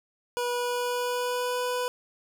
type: tone with pitch glide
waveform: 25% pulse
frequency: 486.7 to 495.8 Hz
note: B4 to B4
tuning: -25 to +7 cents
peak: -23 dBFS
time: 0.37-1.88 s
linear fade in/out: 0 ms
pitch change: +32 cents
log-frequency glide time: 0.5-1.59 s
effects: none